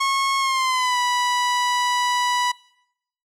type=tone with pitch glide; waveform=sawtooth; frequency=1091 to 983.3 Hz; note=C#6 to B5; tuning=-28 to -8 cents; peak=-15 dBFS; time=0-2.52 s; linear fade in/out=10 ms; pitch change=-180 cents; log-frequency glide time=0.39-0.98 s; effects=noise-tail reverb RT60 0.8 s tail -23 dB re dry + low-pass 8000 Hz 12 dB/octave